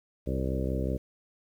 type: harmonic tone with a mistuned harmonic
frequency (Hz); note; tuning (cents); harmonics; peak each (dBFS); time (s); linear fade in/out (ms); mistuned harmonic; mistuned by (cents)
65.41; C2; 0; 1 / 2 / 3 / 4 / 5 / 6 / 7 / 8 / 9; -31 / -34 / -36 / -37 / -38 / -39 / -39 / -40 / -41; 0.26-0.98; 20; 8; +16
effects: 10-bit